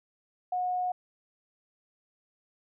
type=tone; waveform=sine; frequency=727 Hz; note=F#5; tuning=31 cents flat; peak=-27 dBFS; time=0.52-0.92 s; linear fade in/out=5 ms; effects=none